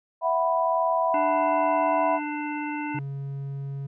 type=chord; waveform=sine; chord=E suspended second; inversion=none; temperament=just; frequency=659.3 / 741.7 / 988.9 Hz; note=E5 / F#5 / B5; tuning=0 / +4 / +2 cents; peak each=-24 / -28 / -24 dBFS; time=0.21-2.2 s; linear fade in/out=50 ms
type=harmonic tone; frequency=297.1 Hz; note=D4; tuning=20 cents sharp; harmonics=1 / 3 / 5 / 7 / 9; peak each=-30 / -33 / -39 / -39 / -39 dBFS; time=1.14-2.99 s; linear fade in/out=2 ms
type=tone; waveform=triangle; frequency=138.59 Hz; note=C#3; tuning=in tune; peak=-28 dBFS; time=2.94-3.87 s; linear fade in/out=10 ms
effects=none